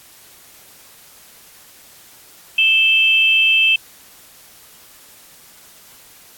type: tone pair together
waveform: sine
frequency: 2637 / 3136 Hz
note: E7 / G7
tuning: 0 / 0 cents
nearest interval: minor third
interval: 300 cents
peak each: -12 / -16 dBFS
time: 2.58-3.76 s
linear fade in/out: 5 ms
effects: white hiss -45 dBFS RMS until 6.37 s + AAC 64 kbps